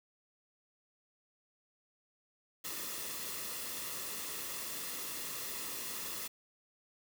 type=noise with comb filter; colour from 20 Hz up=white; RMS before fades=-41 dBFS; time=2.64-6.28 s; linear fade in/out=10 ms; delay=1.3 ms; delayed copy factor=-0.5; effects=none